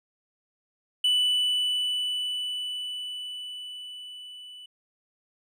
triangle tone with level ramp, 2978 Hz, F#7, 11 cents sharp, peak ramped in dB -18 to -41 dBFS, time 1.04-4.66 s, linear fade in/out 5 ms, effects none

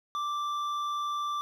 sine tone with hard clipping, 1174.7 Hz, D6, in tune, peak -31 dBFS, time 0.15-1.41 s, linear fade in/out 0 ms, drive 7 dB, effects none

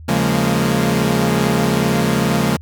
sawtooth chord, Bb minor seventh, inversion first, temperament equal with one note detuned, 138.59 / 174.61 / 207.7 / 230.1 Hz, Db3 / F3 / Ab3 / Bb3, 0 / 0 / 0 / -22 cents, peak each -16 dBFS, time 0.08-2.57 s, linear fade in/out 10 ms, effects added 80 Hz sine -33 dBFS peak until 2.61 s

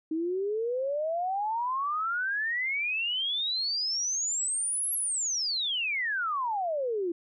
sine exponential two-way sweep, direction up then down, 311.1 to 11410 to 330.7 Hz, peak -27 dBFS, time 0.11-7.12 s, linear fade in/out 5 ms, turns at 4.94 s, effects none

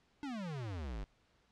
square exponential sweep, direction down, 300 to 46.33 Hz, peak -40 dBFS, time 0.23-1.04 s, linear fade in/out 0 ms, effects pink hiss -72 dBFS RMS until 1.51 s + low-pass 5000 Hz 12 dB/octave

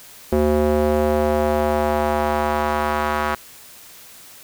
square tone with band-pass filter sweep, 75 Hz, D2, 37 cents sharp, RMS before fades -19 dBFS, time 0.32-3.35 s, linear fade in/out 5 ms, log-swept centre 410 to 1200 Hz, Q 1.6, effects white hiss -43 dBFS RMS until 4.43 s

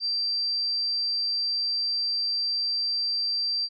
sine tone, 4699 Hz, D8, in tune, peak -24 dBFS, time 0-3.69 s, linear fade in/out 50 ms, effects none

